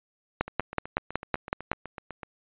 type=two click trains; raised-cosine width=0.5 ms; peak=-22 / -9 dBFS; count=15 / 8; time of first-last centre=0.48-2.232 / 0.41-1.716 s; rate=7.99 / 5.36 Hz; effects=resampled to 8000 Hz